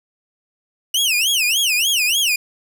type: tone with vibrato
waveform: sawtooth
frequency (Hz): 2838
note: F7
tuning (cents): +27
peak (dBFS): -12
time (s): 0.94-2.36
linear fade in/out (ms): 5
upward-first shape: sine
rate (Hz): 3.4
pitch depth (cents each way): 280
effects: none